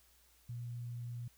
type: tone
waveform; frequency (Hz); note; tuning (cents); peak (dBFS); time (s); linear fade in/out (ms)
sine; 120; B2; -49; -40; 0.49-1.28; 5
effects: added 60 Hz sine -70 dBFS peak until 1.37 s + white hiss -68 dBFS RMS until 1.37 s